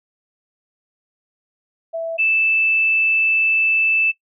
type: tone pair in turn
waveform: sine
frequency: 659.3 / 2637 Hz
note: E5 / E7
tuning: 0 / 0 cents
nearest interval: 2 octaves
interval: 2400 cents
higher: second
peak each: -21 / -14 dBFS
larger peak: second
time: 1.93-2.18 / 2.18-4.12 s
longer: second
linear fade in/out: 20 ms
effects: noise-tail reverb RT60 0.1 s tail -18 dB re dry